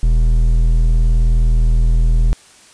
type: tone with hard clipping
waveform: sine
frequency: 40.38 Hz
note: E1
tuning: 35 cents flat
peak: -11 dBFS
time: 0.03-2.33 s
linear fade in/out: 0 ms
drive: 7 dB
effects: white hiss -45 dBFS RMS until 2.73 s + resampled to 22050 Hz